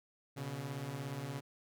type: beating tone pair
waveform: sawtooth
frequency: 123.47 / 140.47 Hz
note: B2 / C#3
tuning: 0 / +23 cents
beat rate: 17 Hz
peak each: -40 / -37 dBFS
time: 0.36-1.41 s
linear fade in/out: 20 ms
effects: none